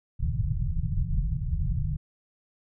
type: low-pass noise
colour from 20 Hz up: pink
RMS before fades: -27 dBFS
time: 0.19-1.97 s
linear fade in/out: 10 ms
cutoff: 170 Hz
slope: 96 dB/octave
effects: none